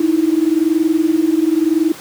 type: tone pair together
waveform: sine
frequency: 309.5 / 330.4 Hz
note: D#4 / E4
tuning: -9 / +4 cents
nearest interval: minor second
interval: 113 cents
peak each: -14 dBFS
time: 0-1.92 s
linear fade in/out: 5 ms
effects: pink hiss -34 dBFS RMS until 2 s + high-pass 200 Hz 12 dB/octave